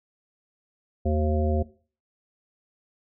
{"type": "harmonic tone with a mistuned harmonic", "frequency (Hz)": 76.1, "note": "D#2", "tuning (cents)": -38, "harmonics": [1, 3, 5, 7, 9], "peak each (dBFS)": [-23, -28, -30, -31, -33], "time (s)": [1.05, 1.63], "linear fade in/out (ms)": 10, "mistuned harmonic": 1, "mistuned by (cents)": 89, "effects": ["noise-tail reverb RT60 0.4 s tail -18 dB re dry"]}